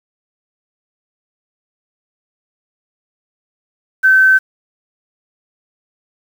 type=tone with quantisation; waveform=sine; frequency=1537 Hz; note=G6; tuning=35 cents flat; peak=-6 dBFS; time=4.03-4.39 s; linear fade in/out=20 ms; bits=6; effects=none